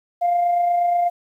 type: tone with amplitude modulation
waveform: sine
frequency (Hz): 700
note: F5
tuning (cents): +4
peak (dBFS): -13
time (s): 0.21-1.1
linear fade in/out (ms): 20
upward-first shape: sine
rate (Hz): 28.3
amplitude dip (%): 35
effects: tanh soft clip ceiling -12 dBFS + 9-bit